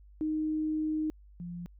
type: tone pair in turn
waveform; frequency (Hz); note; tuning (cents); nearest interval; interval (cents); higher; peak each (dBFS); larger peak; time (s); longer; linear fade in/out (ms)
sine; 310 / 173.98; D#4 / F3; -6 / -6; minor seventh; 1000; first; -28 / -37; first; 0.21-1.1 / 1.4-1.66; first; 0
effects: added 50 Hz sine -52 dBFS peak until 1.79 s